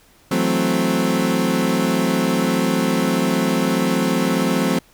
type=chord; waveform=30% pulse; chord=F# half-diminished seventh; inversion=third; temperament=equal; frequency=164.81 / 185 / 220 / 261.6 Hz; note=E3 / F#3 / A3 / C4; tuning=0 / 0 / 0 / 0 cents; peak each=-23 / -19 / -20 / -18 dBFS; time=0.31-4.79 s; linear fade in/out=5 ms; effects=pink hiss -53 dBFS RMS until 4.93 s